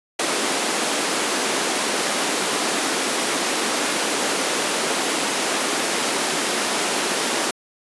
pink high-pass noise, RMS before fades -22 dBFS, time 0.19-7.51 s, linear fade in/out 5 ms, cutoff 250 Hz, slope 24 dB/octave, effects resampled to 24000 Hz

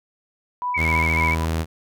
sine tone with tremolo, 988 Hz, B5, in tune, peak -21 dBFS, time 0.62-1.45 s, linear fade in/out 0 ms, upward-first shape sine, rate 3.6 Hz, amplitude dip 75%
sine tone with vibrato, 2217 Hz, C#7, in tune, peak -20 dBFS, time 0.74-1.35 s, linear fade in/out 10 ms, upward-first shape square, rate 14 Hz, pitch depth 45 cents each way
sawtooth tone, 80.9 Hz, E2, 32 cents flat, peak -17 dBFS, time 0.76-1.66 s, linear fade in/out 50 ms
effects none

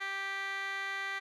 15% pulse tone with band-pass filter, 392 Hz, G4, in tune, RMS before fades -37 dBFS, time 0-1.2 s, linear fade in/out 20 ms, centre 2200 Hz, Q 5.2, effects none

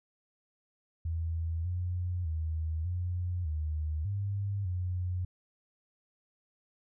sine tone with pitch steps, 82.3 / 89.3 / 79.7 / 89.1 / 77.2 / 99.9 / 90.3 Hz, E2 / F2 / D#2 / F2 / D#2 / G2 / F#2, -2 / +39 / +42 / +35 / -13 / +33 / -42 cents, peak -30 dBFS, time 1.05-5.25 s, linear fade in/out 5 ms, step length 600 ms, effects none

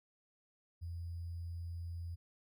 sine tone with sample-and-hold, 85.1 Hz, F2, 44 cents flat, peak -40 dBFS, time 0.81-2.16 s, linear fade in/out 20 ms, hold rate 4900 Hz, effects none

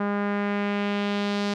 sawtooth tone with low-pass filter sweep, 203.4 Hz, G#3, 36 cents flat, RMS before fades -26 dBFS, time 0-1.54 s, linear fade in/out 5 ms, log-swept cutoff 1400 to 4800 Hz, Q 1.6, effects none

